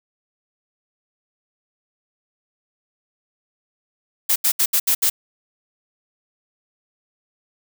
blue noise bursts at uneven times, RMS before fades -17 dBFS, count 6, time 4.29-4.36 / 4.44-4.52 / 4.59-4.66 / 4.73-4.8 / 4.87-4.95 / 5.02-5.1 s, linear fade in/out 10 ms, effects none

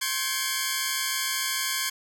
10% pulse tone cluster, 1060 / 1560 / 1687 / 2267 Hz, C6 / G6 / G#6 / C#7, +22 / -9 / +27 / +38 cents, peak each -23 dBFS, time 0.01-1.9 s, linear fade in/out 10 ms, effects none

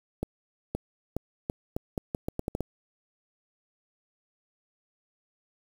accelerating click train, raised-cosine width 2 ms, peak -16 dBFS, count 12, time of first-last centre 0.23-2.607 s, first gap 520 ms, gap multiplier 0.8, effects 7-bit

